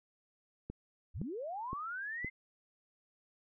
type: click train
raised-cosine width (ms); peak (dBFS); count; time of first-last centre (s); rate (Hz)
3; -28; 4; 0.7-2.246; 1.94
type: linear sweep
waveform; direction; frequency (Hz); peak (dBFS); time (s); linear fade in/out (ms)
sine; up; 43.65 to 2100; -38; 1.14-2.3; 20
effects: none